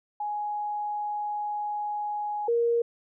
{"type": "tone pair in turn", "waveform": "sine", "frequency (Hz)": [834, 469.2], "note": ["G#5", "A#4"], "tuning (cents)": [7, 11], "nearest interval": "minor seventh", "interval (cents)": 996, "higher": "first", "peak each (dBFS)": [-28, -21], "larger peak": "second", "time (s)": [[0.2, 2.48], [2.48, 2.82]], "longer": "first", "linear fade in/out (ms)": 5, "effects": []}